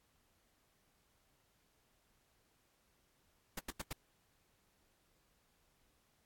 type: noise bursts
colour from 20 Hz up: pink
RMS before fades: -41 dBFS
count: 4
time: 3.57-3.93 s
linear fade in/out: 5 ms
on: 24 ms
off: 88 ms
effects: pink hiss -75 dBFS RMS until 6.25 s + AAC 64 kbps